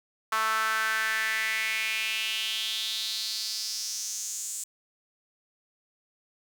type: tone with high-pass filter sweep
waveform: sawtooth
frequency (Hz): 220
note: A3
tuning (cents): 0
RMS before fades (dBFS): -30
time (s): 0.32-4.64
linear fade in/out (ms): 5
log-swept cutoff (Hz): 1200 to 7700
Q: 4.5
effects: none